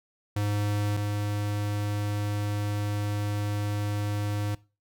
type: tone pair in turn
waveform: square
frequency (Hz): 103.4 / 103.4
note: G#2 / G#2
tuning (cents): -7 / -7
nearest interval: unison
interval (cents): 0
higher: neither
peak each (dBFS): -26 / -28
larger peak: first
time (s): 0.36-0.97 / 0.97-4.55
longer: second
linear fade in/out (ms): 5
effects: noise-tail reverb RT60 0.3 s tail -20 dB re dry